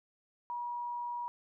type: tone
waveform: sine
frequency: 961 Hz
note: B5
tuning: 48 cents flat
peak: -35 dBFS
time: 0.5-1.28 s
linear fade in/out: 0 ms
effects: none